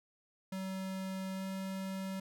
square tone with pitch glide, 190 to 191.32 Hz, F#3 to G3, +46 to -42 cents, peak -38 dBFS, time 0.52-2.2 s, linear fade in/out 5 ms, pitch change +12 cents, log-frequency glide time 1.34-1.44 s, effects none

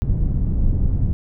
pink low-pass noise, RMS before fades -18 dBFS, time 0.02-1.13 s, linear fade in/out 0 ms, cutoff 130 Hz, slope 12 dB/octave, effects none

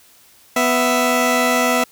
15% pulse tone pair together, 248 / 661 Hz, B3 / E5, +7 / +5 cents, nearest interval octave + perfect fourth, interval 1698 cents, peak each -11 dBFS, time 0.56-1.84 s, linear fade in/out 5 ms, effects white hiss -50 dBFS RMS until 1.91 s

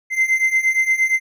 triangle beating tone pair, 2070 / 2078.6 Hz, C7 / C7, -19 / -12 cents, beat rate 8.6 Hz, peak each -18 / -15 dBFS, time 0.1-1.2 s, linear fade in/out 50 ms, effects none

